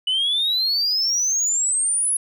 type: exponential sweep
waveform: sine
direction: up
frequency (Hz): 2960 to 10610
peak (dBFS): -16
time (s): 0.07-2.17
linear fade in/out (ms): 5
effects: tanh soft clip ceiling -16 dBFS